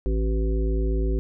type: harmonic tone with a mistuned harmonic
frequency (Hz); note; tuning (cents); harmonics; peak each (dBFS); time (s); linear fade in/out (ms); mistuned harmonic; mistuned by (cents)
54.1; A1; -29; 1 / 3 / 5 / 7 / 9; -21 / -34 / -33 / -30 / -38; 0.06-1.19; 0; 9; +29
effects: none